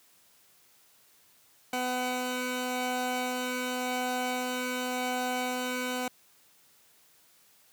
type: tone pair together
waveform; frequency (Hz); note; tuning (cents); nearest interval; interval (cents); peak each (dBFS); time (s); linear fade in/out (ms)
15% pulse; 251.3 / 753; B3 / F#5; +30 / +30; octave + perfect fifth; 1900; -25 / -28; 1.73-6.08; 2
effects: white hiss -62 dBFS RMS until 7.72 s + high-pass 80 Hz 12 dB/octave